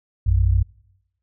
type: tone pair together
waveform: sine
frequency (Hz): 59.14 / 92.5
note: A#1 / F#2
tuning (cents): +26 / 0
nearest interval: minor sixth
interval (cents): 774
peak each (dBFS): -17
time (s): 0.26-0.63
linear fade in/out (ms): 10
effects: noise-tail reverb RT60 0.9 s tail -24 dB re dry